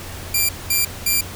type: tone bursts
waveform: 5% pulse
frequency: 2372 Hz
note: D7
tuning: 17 cents sharp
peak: -6 dBFS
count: 3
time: 0.34-1.21 s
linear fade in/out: 5 ms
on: 150 ms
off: 210 ms
effects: added 89 Hz sine -36 dBFS peak until 1.35 s + pink hiss -34 dBFS RMS until 1.35 s